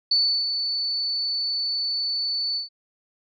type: tone with ADSR envelope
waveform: sine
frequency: 4484 Hz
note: C#8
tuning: 19 cents sharp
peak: -16 dBFS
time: 0.11-2.69 s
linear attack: 6 ms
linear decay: 340 ms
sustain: -7 dB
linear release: 130 ms
effects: none